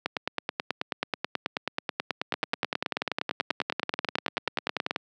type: two click trains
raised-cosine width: 0.3 ms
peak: -10 / -10 dBFS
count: 28 / 46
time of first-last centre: 2.34-4.961 / 0.06-4.909 s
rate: 10.3 / 9.28 Hz
effects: high-pass 200 Hz 12 dB/octave